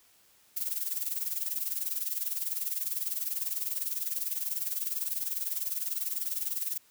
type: noise with tremolo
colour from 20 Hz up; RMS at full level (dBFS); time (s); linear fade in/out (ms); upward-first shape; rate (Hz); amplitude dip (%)
violet; -30; 0.56-6.78; 10; sine; 20; 75
effects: white hiss -63 dBFS RMS until 6.9 s